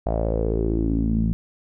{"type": "tone with low-pass filter sweep", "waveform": "sawtooth", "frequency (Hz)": 55.5, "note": "A1", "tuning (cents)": 16, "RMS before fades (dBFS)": -22, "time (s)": [0.06, 1.33], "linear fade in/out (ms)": 0, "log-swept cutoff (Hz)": [690, 190], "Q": 5.6, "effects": []}